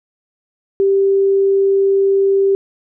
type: tone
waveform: sine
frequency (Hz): 392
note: G4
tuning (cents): 0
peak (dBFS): -10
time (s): 0.8-2.55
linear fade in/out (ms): 0
effects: none